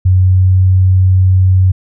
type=tone with pitch glide; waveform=sine; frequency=92.5 to 93.3 Hz; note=F#2 to F#2; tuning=0 to +15 cents; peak=-5 dBFS; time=0.05-1.72 s; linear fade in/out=10 ms; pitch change=+15 cents; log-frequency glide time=0.15-0.6 s; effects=none